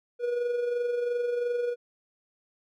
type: tone with amplitude modulation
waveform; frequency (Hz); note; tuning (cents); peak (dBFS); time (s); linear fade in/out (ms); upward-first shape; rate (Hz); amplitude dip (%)
triangle; 482.9; B4; -39; -22; 0.19-1.76; 50; sine; 22.9; 45
effects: none